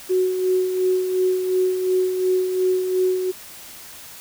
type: tone with tremolo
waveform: sine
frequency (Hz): 370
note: F#4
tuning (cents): 0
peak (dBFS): -15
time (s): 0.09-3.32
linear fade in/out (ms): 20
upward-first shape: sine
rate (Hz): 2.8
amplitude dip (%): 50
effects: white hiss -40 dBFS RMS until 4.2 s